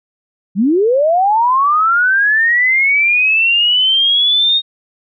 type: linear sweep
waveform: sine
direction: up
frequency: 174.61 to 3729 Hz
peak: -9 dBFS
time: 0.55-4.62 s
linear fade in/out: 50 ms
effects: none

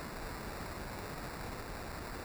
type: noise with sample-and-hold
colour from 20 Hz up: pink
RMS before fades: -43 dBFS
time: 0-2.24 s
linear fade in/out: 0 ms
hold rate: 3150 Hz
effects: none

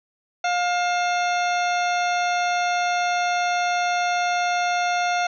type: harmonic tone with a mistuned harmonic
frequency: 709 Hz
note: F5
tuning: 26 cents sharp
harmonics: 1 / 2 / 3 / 4 / 5 / 6 / 8 / 9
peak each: -21 / -27 / -31 / -33 / -35 / -37 / -39 / -40 dBFS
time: 0.44-5.27 s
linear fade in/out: 5 ms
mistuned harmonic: 4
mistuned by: -110 cents
effects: none

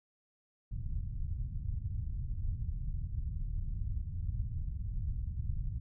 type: low-pass noise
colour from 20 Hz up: pink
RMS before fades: -36 dBFS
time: 0.71-5.8 s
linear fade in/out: 10 ms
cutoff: 120 Hz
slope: 24 dB/octave
effects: none

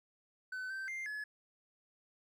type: tone with pitch steps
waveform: triangle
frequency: 1513 / 1555 / 2100 / 1704 Hz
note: F#6 / G6 / C7 / G#6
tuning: +38 / -14 / +6 / +44 cents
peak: -37 dBFS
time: 0.52-1.24 s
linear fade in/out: 5 ms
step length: 180 ms
effects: none

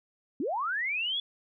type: linear sweep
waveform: sine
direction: up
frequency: 230 to 3454 Hz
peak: -28 dBFS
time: 0.4-1.2 s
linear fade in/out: 2 ms
effects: none

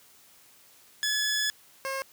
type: tone pair in turn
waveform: 15% pulse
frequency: 1707 / 537.7 Hz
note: G#6 / C5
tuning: +47 / +47 cents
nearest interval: octave + minor sixth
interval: 2000 cents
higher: first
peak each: -19 / -24 dBFS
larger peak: first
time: 1.03-1.5 / 1.85-2.02 s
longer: first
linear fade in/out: 0 ms
effects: white hiss -57 dBFS RMS until 2.12 s + high-pass 60 Hz 12 dB/octave

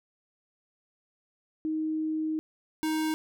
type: tone pair in turn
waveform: sine / square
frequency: 313.4 / 313.4 Hz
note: D#4 / D#4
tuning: +13 / +13 cents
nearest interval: unison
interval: 0 cents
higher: neither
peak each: -27 / -27 dBFS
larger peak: neither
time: 1.65-2.39 / 2.83-3.14 s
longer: first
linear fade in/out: 0 ms
effects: none

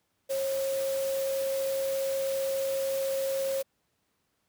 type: tone in noise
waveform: sine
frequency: 541 Hz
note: C#5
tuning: 42 cents flat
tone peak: -27 dBFS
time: 0.29-3.63 s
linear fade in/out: 20 ms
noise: white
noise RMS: -40 dBFS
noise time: 0.29-3.63 s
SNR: +10 dB
effects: pink hiss -75 dBFS RMS until 4.48 s + high-pass 80 Hz 12 dB/octave

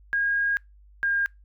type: tone pair in turn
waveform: sine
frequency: 1630 / 1612.2 Hz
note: G#6 / G6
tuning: -33 / +48 cents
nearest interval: unison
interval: 19 cents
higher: first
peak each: -21 dBFS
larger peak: neither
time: 0.13-0.57 / 1.03-1.26 s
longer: first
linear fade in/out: 0 ms
effects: noise-tail reverb RT60 0.2 s tail -26 dB re dry + added 50 Hz sine -50 dBFS peak until 1.44 s

